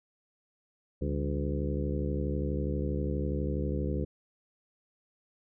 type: harmonic tone with a mistuned harmonic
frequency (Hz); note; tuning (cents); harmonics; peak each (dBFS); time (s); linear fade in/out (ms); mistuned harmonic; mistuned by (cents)
72.3; D2; -27; 1 / 2 / 3 / 4 / 5 / 6 / 7; -32 / -35 / -37 / -38 / -39 / -40 / -40; 1.01-4.05; 10; 3; -110
effects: none